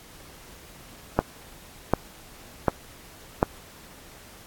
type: click train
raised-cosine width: 1 ms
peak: -3 dBFS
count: 4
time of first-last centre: 1.19-3.429 s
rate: 1.34 Hz
effects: pink hiss -48 dBFS RMS until 4.46 s + AAC 64 kbps